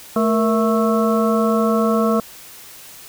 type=harmonic tone with a mistuned harmonic; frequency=220 Hz; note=A3; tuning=in tune; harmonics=1 / 2 / 3 / 5 / 6; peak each=-17 / -20 / -22 / -24 / -25 dBFS; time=0.16-2.2 s; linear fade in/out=2 ms; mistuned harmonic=2; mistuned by=+100 cents; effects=white hiss -40 dBFS RMS until 3.08 s